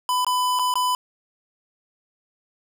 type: tone with dropouts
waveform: square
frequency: 1000 Hz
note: B5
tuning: 21 cents sharp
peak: -20 dBFS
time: 0.09-0.95 s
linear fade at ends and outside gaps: 1 ms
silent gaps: 0.247-0.266 / 0.59-0.594 / 0.74-0.755 s
effects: none